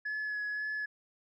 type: tone with vibrato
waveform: sine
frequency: 1700 Hz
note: G#6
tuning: 40 cents sharp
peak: -31 dBFS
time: 0.05-0.86 s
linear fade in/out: 10 ms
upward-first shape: sine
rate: 1.9 Hz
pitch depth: 16 cents each way
effects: tanh soft clip ceiling -31 dBFS